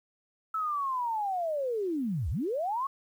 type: linear two-way sweep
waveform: sine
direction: down then up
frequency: 1318.5 to 58.27 to 1127 Hz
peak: -28 dBFS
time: 0.54-2.87 s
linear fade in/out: 5 ms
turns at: 2.3 s
effects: 10-bit